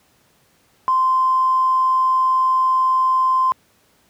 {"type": "tone with tanh clipping", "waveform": "triangle", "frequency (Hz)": 1039, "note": "C6", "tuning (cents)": -12, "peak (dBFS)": -13, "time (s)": [0.88, 3.52], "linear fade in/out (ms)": 0, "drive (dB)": 2, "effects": ["pink hiss -58 dBFS RMS until 4.09 s", "high-pass 80 Hz 12 dB/octave"]}